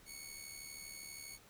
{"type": "tone with amplitude modulation", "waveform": "10% pulse", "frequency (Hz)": 2217, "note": "C#7", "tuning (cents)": 0, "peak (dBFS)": -36, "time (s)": [0.05, 1.39], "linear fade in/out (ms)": 50, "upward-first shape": "sine", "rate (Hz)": 72.5, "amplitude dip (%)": 55, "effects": ["pink hiss -62 dBFS RMS until 1.49 s"]}